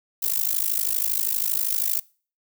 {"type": "noise with amplitude modulation", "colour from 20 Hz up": "violet", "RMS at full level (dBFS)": -20, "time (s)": [0.22, 2], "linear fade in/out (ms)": 10, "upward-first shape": "sine", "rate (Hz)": 52.6, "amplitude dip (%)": 95, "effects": ["noise-tail reverb RT60 0.4 s tail -23 dB re dry"]}